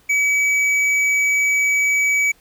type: tone with hard clipping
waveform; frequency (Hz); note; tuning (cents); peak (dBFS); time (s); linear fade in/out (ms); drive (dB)
triangle; 2281; C#7; +49; -16; 0.09-2.32; 10; 10
effects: pink hiss -55 dBFS RMS until 2.4 s